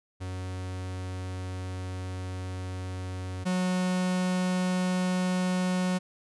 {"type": "tone pair in turn", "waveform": "45% pulse", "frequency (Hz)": [92.5, 182.88], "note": ["F#2", "F#3"], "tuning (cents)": [0, -20], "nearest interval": "octave", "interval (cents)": 1180, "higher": "second", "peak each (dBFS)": [-33, -25], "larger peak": "second", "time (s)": [[0.2, 3.45], [3.45, 5.99]], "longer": "first", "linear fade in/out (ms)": 20, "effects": ["resampled to 24000 Hz"]}